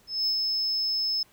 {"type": "tone with ADSR envelope", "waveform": "sine", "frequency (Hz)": 5220, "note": "E8", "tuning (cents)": -18, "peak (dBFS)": -20, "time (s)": [0.07, 1.23], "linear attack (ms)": 200, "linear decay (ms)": 81, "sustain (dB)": -3, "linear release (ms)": 4, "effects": ["tanh soft clip ceiling -21 dBFS", "pink hiss -60 dBFS RMS until 1.32 s"]}